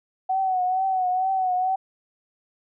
sine tone with vibrato, 748 Hz, F#5, 19 cents sharp, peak -20 dBFS, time 0.29-1.76 s, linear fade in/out 10 ms, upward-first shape triangle, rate 2.2 Hz, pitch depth 58 cents each way, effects none

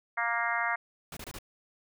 harmonic tone, 233.9 Hz, A#3, 6 cents sharp, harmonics 3 / 4 / 5 / 6 / 7 / 8 / 9, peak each -35 / -35 / -35 / -35 / -35 / -35 / -35 dBFS, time 0.17-0.76 s, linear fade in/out 10 ms
pink noise bursts, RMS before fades -42 dBFS, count 4, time 1.12-1.387 s, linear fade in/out 2 ms, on 48 ms, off 25 ms
effects none

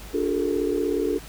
sine tone cluster, 291.3 / 359.2 / 414.4 / 451.2 Hz, D4 / F4 / G#4 / A4, -14 / +49 / -4 / +44 cents, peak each -27 dBFS, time 0.13-1.19 s, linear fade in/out 20 ms, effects added 50 Hz sine -42 dBFS peak until 1.28 s + pink hiss -43 dBFS RMS until 1.28 s

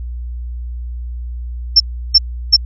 sine tone bursts, 5370 Hz, E8, 31 cents sharp, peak -3 dBFS, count 3, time 1.76-2.566 s, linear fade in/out 10 ms, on 42 ms, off 340 ms, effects added 60 Hz sine -22 dBFS peak until 2.65 s

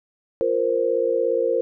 sine chord, F suspended fourth, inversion none, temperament equal, 349.2 / 466.2 / 523.3 Hz, F4 / Bb4 / C5, 0 / 0 / 0 cents, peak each -27 / -21 / -22 dBFS, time 0.41-1.61 s, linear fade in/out 0 ms, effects none

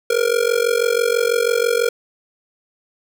square tone with amplitude modulation, 471.6 Hz, A#4, 20 cents sharp, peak -12 dBFS, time 0.1-1.89 s, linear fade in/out 5 ms, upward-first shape sine, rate 46.1 Hz, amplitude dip 90%, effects none

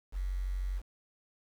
sine tone with quantisation, 46.25 Hz, F#1, in tune, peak -31 dBFS, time 0.12-0.82 s, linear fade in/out 50 ms, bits 9, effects none

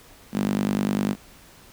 sawtooth tone with high-pass filter, 50 Hz, G1, 35 cents sharp, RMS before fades -24 dBFS, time 0.32-1.16 s, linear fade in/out 50 ms, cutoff 210 Hz, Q 4.3, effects pink hiss -50 dBFS RMS until 1.72 s

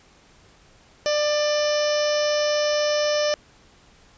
harmonic tone with a mistuned harmonic, 596 Hz, D5, 25 cents sharp, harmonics 1 / 2 / 3 / 4 / 5 / 6 / 7 / 8 / 9 / 10, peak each -20 / -33 / -32 / -36 / -33 / -39 / -38 / -38 / -31 / -34 dBFS, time 1.06-3.34 s, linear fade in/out 0 ms, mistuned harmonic 3, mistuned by -16 cents, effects pink hiss -54 dBFS RMS until 4.17 s + resampled to 16000 Hz

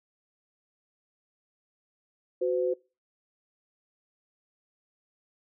sine tone pair together, 368.4 / 510 Hz, F#4 / C5, -7 / -44 cents, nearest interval tritone, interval 563 cents, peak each -27 dBFS, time 2.41-2.74 s, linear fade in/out 10 ms, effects noise-tail reverb RT60 0.3 s tail -23 dB re dry

